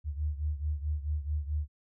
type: beating tone pair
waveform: sine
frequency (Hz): 73.8 / 78.4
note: D2 / D#2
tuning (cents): +9 / +14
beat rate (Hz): 4.6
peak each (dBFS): -31 / -35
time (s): 0.04-1.68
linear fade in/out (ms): 50
effects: none